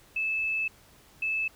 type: tone pair in turn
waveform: sine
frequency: 2617 / 2617 Hz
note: E7 / E7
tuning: -13 / -13 cents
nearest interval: unison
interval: 0 cents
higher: neither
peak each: -26 dBFS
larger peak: neither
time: 0.16-0.68 / 1.22-1.48 s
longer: first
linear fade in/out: 5 ms
effects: pink hiss -57 dBFS RMS until 1.55 s